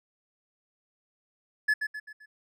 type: tone with echo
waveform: triangle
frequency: 1715 Hz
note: A6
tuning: 45 cents flat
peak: -19 dBFS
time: 1.68-1.74 s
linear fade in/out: 10 ms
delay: 130 ms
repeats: 4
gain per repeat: -7 dB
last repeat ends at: 2.26 s
effects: none